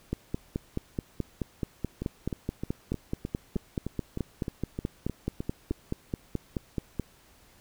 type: two click trains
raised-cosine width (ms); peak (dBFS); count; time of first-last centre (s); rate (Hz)
3; -16 / -19; 33 / 13; 0.13-6.997 / 2.02-5.712; 4.66 / 3.25
effects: pink hiss -59 dBFS RMS until 7.6 s